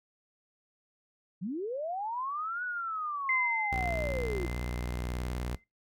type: linear two-way sweep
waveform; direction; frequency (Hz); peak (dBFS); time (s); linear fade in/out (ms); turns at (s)
sine; up then down; 159.2 to 1487 to 326.2; -32; 1.41-4.47; 20; 2.64
type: tone with exponential decay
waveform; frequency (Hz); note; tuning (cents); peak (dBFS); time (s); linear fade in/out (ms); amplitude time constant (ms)
sine; 2071; C7; -18; -25; 3.29-5.64; 2; 510
type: tone with vibrato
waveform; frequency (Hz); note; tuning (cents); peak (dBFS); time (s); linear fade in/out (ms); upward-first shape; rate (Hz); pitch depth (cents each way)
sawtooth; 60.7; B1; -29; -29; 3.72-5.56; 5; sine; 19; 250
effects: noise-tail reverb RT60 0.2 s tail -20 dB re dry